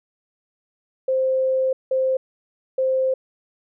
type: tone bursts at uneven times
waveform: sine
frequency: 523.3 Hz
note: C5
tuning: in tune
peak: -17 dBFS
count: 3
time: 1.08-1.73 / 1.91-2.17 / 2.78-3.14 s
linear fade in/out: 5 ms
effects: none